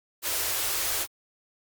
white band-stop noise, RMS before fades -28 dBFS, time 0.22-1.07 s, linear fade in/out 50 ms, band 120 to 300 Hz, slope 96 dB/octave, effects Opus 48 kbps

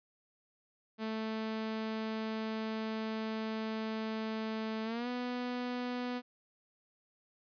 sawtooth tone with pitch glide, 220 to 246.9 Hz, A3 to B3, 0 to 0 cents, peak -31 dBFS, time 0.98-6.22 s, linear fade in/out 50 ms, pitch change +200 cents, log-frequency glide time 4.84-5.08 s, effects resampled to 11025 Hz

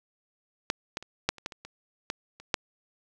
clicks, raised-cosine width 0.2 ms, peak -8 / -14 / -26 / -6 / -29 / -15 / -25 / -25 / -13 / -29 / -6 dBFS, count 11, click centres 0.701 / 0.971 / 1.026 / 1.29 / 1.383 / 1.461 / 1.522 / 1.65 / 2.101 / 2.4 / 2.542 s, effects none

